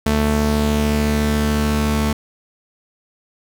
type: tone pair together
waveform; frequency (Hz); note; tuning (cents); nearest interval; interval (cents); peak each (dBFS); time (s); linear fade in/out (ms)
sawtooth; 73.8 / 221.3; D2 / A3; +9 / +10; octave + perfect fifth; 1901; -15; 0.06-2.13; 5
effects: none